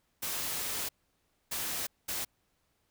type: noise bursts at uneven times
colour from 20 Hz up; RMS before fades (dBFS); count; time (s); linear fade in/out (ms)
white; -35; 3; 0.22-0.89 / 1.51-1.87 / 2.08-2.25; 10
effects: pink hiss -75 dBFS RMS until 2.9 s